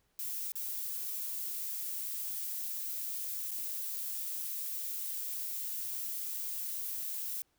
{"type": "noise with dropouts", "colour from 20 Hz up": "violet", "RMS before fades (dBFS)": -38, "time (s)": [0.19, 7.42], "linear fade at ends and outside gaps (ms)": 1, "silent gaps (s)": [[0.52, 0.555], [3.509, 3.515]], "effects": ["pink hiss -75 dBFS RMS until 7.58 s"]}